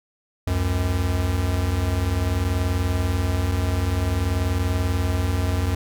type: tone pair together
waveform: square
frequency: 70.39 / 90.9 Hz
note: C#2 / F#2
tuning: +27 / -30 cents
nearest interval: major third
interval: 443 cents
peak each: -26 / -22 dBFS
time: 0.47-5.75 s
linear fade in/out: 5 ms
effects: none